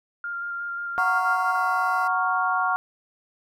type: tone with vibrato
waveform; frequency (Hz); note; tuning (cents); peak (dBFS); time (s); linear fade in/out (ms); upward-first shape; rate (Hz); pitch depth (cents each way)
sine; 1398; F6; +1; -28; 0.24-1.56; 2; square; 5.6; 10
type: tone with pitch glide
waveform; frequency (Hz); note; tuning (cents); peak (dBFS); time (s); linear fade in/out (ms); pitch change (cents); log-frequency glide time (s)
20% pulse; 688 to 678.5; F5 to E5; -26 to +50; -32; 0.98-2.08; 10; -24; 1.53-1.62
type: chord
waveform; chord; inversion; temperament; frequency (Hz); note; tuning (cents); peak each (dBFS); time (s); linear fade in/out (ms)
sine; Gb major seventh; none; equal; 740 / 932.3 / 1108.7 / 1396.9; Gb5 / Bb5 / Db6 / F6; 0 / 0 / 0 / 0; -26 / -30 / -25 / -25; 0.98-2.76; 0
effects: none